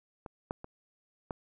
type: clicks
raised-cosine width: 1 ms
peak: -28 / -19 / -29 / -21 dBFS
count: 4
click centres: 0.262 / 0.509 / 0.644 / 1.308 s
effects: none